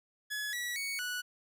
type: tone with pitch steps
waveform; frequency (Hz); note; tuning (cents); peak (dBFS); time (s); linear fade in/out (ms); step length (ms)
sawtooth; 1697 / 1938 / 2228 / 1474; G#6 / B6 / C#7 / F#6; +37 / -33 / +8 / -7; -31; 0.3-1.22; 20; 230
effects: none